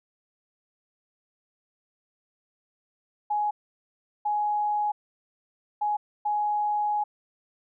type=tone bursts at uneven times; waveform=sine; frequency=836 Hz; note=G#5; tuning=11 cents sharp; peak=-23 dBFS; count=4; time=3.3-3.51 / 4.25-4.92 / 5.81-5.97 / 6.25-7.04 s; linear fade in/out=10 ms; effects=none